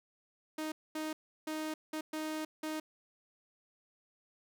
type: tone bursts at uneven times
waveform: sawtooth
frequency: 311.1 Hz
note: D#4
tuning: in tune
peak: -32 dBFS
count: 6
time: 0.58-0.72 / 0.95-1.13 / 1.47-1.74 / 1.93-2.01 / 2.13-2.45 / 2.63-2.8 s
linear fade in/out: 5 ms
effects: none